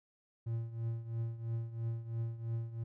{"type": "tone with tremolo", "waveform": "triangle", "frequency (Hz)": 115, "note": "A#2", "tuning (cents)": -23, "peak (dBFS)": -30, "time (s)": [0.46, 2.84], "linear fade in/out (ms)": 10, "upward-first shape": "triangle", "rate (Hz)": 3, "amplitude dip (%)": 80, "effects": []}